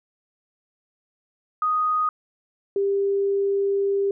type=tone pair in turn; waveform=sine; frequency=1244.5 / 397 Hz; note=D#6 / G4; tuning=0 / +22 cents; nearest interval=octave + minor sixth; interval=1978 cents; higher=first; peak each=-19 dBFS; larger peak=neither; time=1.62-2.09 / 2.76-4.11 s; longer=second; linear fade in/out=2 ms; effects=none